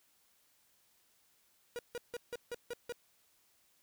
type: tone bursts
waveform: 45% pulse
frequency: 480.2 Hz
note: B4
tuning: 49 cents flat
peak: -38 dBFS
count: 7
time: 1.76-2.923 s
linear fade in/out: 0 ms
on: 29 ms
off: 160 ms
effects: white hiss -71 dBFS RMS until 3.82 s